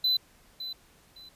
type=tone with echo; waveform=triangle; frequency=4016 Hz; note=B7; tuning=28 cents sharp; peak=-21 dBFS; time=0.04-0.17 s; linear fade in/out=5 ms; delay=560 ms; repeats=2; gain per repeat=-12 dB; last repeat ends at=1.29 s; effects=pink hiss -60 dBFS RMS until 1.35 s + resampled to 32000 Hz